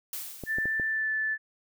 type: noise with exponential decay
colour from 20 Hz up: blue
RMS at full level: -34 dBFS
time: 0.13-1.01 s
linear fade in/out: 2 ms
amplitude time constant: 190 ms
type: clicks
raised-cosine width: 2 ms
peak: -23 dBFS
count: 4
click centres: 0.437 / 0.585 / 0.656 / 0.798 s
type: tone with pitch glide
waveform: sine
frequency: 1769 to 1748.7 Hz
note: A6 to A6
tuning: +9 to -11 cents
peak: -26 dBFS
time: 0.46-1.38 s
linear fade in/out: 50 ms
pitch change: -20 cents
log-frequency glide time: 0.88-1.11 s
effects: none